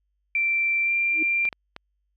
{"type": "tone with pitch glide", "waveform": "sine", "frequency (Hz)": [2349, 2374], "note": ["D7", "D7"], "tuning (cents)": [0, 18], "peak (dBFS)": -20, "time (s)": [0.35, 1.49], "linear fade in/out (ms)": 2, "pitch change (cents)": 18, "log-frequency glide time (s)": [0.83, 0.92]}
{"type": "tone with exponential growth", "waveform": "sine", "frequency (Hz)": 318.3, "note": "D#4", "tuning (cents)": 39, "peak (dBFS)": -25, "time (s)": [1.1, 1.23], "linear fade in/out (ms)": 5, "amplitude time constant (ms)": 28}
{"type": "clicks", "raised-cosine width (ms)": 0.3, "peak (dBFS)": -20, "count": 3, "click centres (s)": [1.453, 1.528, 1.764]}
{"effects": ["added 50 Hz sine -70 dBFS peak until 2.16 s"]}